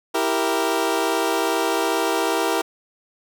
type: chord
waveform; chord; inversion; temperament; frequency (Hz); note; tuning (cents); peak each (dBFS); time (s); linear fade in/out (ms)
20% pulse; E diminished; none; equal; 329.6 / 392 / 466.2; E4 / G4 / Bb4; 0 / 0 / 0; -19; 0.14-2.62; 10
effects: none